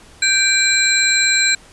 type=tone cluster; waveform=sine; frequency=1571 / 2345 / 4054 / 7590 Hz; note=G6 / D7 / B7 / A#8; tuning=+3 / -3 / +45 / +30 cents; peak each=-18 dBFS; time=0.22-1.55 s; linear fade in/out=5 ms; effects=pink hiss -45 dBFS RMS until 1.72 s + resampled to 24000 Hz